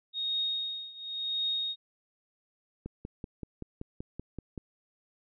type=tone with tremolo; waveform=sine; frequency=3729 Hz; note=A#7; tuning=in tune; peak=-27 dBFS; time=0.13-1.76 s; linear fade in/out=50 ms; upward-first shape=triangle; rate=0.93 Hz; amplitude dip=90%
type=click train; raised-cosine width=3 ms; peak=-25 dBFS; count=10; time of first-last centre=2.86-4.578 s; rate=5.24 Hz
effects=none